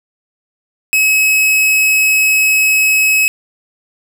45% pulse tone, 2565 Hz, E7, 48 cents flat, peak -9 dBFS, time 0.93-3.28 s, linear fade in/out 0 ms, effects none

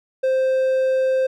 triangle tone, 523.3 Hz, C5, in tune, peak -14 dBFS, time 0.23-1.27 s, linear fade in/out 10 ms, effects none

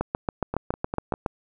two click trains, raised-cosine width 1 ms, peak -14 / -10 dBFS, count 4 / 10, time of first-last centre 0.54-1.139 / 0.01-1.262 s, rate 5.01 / 7.19 Hz, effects none

